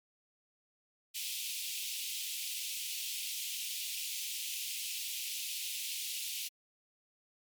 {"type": "high-pass noise", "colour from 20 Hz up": "pink", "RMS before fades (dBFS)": -39, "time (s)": [1.14, 6.49], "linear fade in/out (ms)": 20, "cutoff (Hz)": 2500, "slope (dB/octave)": 48, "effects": ["MP3 96 kbps"]}